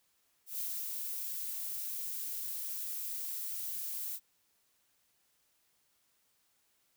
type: noise with ADSR envelope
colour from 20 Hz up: violet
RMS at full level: -37 dBFS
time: 0.46-4.2 s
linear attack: 130 ms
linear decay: 260 ms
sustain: -2 dB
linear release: 60 ms
effects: white hiss -74 dBFS RMS until 6.96 s